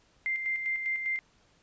sine tone with tremolo, 2093 Hz, C7, in tune, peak -27 dBFS, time 0.26-1.19 s, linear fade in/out 0 ms, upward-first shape square, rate 5 Hz, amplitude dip 45%, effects pink hiss -65 dBFS RMS until 1.62 s + resampled to 16000 Hz

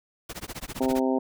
pink noise with tremolo, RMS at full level -34 dBFS, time 0.29-1 s, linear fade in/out 5 ms, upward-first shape sine, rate 15 Hz, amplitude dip 100%
harmonic tone, 130.81 Hz, C3, in tune, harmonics 2 / 3 / 4 / 5 / 6 / 7, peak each -24 / -28 / -30 / -32 / -34 / -35 dBFS, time 0.8-1.19 s, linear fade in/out 10 ms
effects none

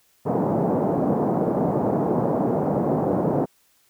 pink band-pass noise, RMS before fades -22 dBFS, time 0.25-3.46 s, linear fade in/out 20 ms, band 150 to 790 Hz, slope 24 dB/octave, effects white hiss -62 dBFS RMS until 3.89 s

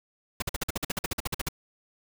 pink noise bursts, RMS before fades -29 dBFS, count 16, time 0.4-1.487 s, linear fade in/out 5 ms, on 22 ms, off 49 ms, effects none

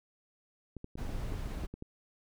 clicks, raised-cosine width 3 ms, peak -29 dBFS, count 8, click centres 0.767 / 0.844 / 0.955 / 1.093 / 1.321 / 1.637 / 1.74 / 1.824 s
brown noise, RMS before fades -37 dBFS, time 0.97-1.67 s, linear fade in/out 20 ms
effects none

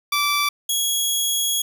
15% pulse tone pair in turn, 1163 / 3325 Hz, D6 / G#7, -17 / +1 cents, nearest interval octave + tritone, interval 1818 cents, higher second, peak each -12 dBFS, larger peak neither, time 0.12-0.49 / 0.69-1.62 s, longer second, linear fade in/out 5 ms, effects none

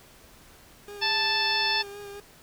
40% pulse tone with vibrato, 405.7 Hz, G#4, 41 cents flat, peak -38 dBFS, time 0.88-2.2 s, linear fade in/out 2 ms, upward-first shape sine, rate 4.7 Hz, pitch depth 21 cents each way
harmonic tone, 880 Hz, A5, in tune, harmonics 1 / 2 / 3 / 4 / 5 / 6, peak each -30 / -30 / -30 / -30 / -30 / -30 dBFS, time 1.01-1.83 s, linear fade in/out 20 ms
effects pink hiss -53 dBFS RMS until 2.42 s

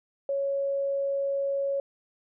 sine tone, 554.4 Hz, C#5, in tune, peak -25 dBFS, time 0.29-1.8 s, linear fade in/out 2 ms, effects none

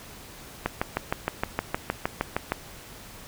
click train, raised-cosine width 0.5 ms, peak -9 dBFS, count 13, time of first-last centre 0.66-2.52 s, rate 6.45 Hz, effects pink hiss -45 dBFS RMS until 3.27 s

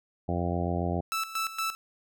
harmonic tone, 87.31 Hz, F2, in tune, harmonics 1 / 2 / 3 / 4 / 5 / 6 / 7 / 8 / 9, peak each -31 / -32 / -36 / -36 / -39 / -40 / -38 / -36 / -39 dBFS, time 0.28-1.01 s, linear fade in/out 10 ms
sawtooth tone with tremolo, 1318.5 Hz, E6, in tune, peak -24 dBFS, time 1.12-1.75 s, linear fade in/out 0 ms, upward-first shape square, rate 4.3 Hz, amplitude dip 75%
effects none

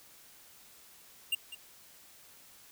square tone with echo, 2794 Hz, F7, in tune, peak -28 dBFS, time 1.32-1.35 s, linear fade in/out 5 ms, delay 200 ms, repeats 1, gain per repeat -14 dB, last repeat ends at 1.55 s, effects white hiss -57 dBFS RMS until 2.71 s

